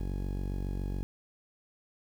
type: tone with low-pass filter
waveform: sawtooth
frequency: 47.19 Hz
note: F#1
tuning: 35 cents sharp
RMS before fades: -34 dBFS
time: 0-1.03 s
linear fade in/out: 0 ms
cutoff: 350 Hz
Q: 1.1
effects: 9-bit